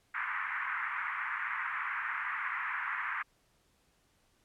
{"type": "band-pass noise", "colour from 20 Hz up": "white", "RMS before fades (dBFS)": -36, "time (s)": [0.14, 3.23], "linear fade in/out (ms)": 10, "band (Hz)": [1000, 2100], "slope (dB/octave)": 48, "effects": ["pink hiss -71 dBFS RMS until 4.44 s", "low-pass 12000 Hz 12 dB/octave"]}